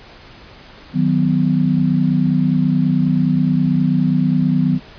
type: chord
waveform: sine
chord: B major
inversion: first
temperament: equal with one note detuned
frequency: 155.56 / 185 / 250.5 Hz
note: D#3 / F#3 / B3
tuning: 0 / 0 / +25 cents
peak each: -17 dBFS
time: 0.93-4.8 s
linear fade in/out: 50 ms
effects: pink hiss -41 dBFS RMS until 4.98 s + resampled to 11025 Hz